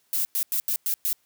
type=noise bursts at uneven times; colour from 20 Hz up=violet; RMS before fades=-25 dBFS; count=6; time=0.13-0.25 / 0.35-0.43 / 0.52-0.6 / 0.68-0.76 / 0.86-0.94 / 1.05-1.13 s; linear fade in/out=0 ms; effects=white hiss -67 dBFS RMS until 1.25 s + high-pass 60 Hz 12 dB/octave